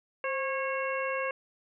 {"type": "harmonic tone with a mistuned harmonic", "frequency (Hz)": 546, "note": "C#5", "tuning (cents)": -26, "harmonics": [1, 2, 3, 4, 5], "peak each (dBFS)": [-32, -35, -37, -38, -39], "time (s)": [0.24, 1.31], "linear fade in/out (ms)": 2, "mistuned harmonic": 1, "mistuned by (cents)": -59, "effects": []}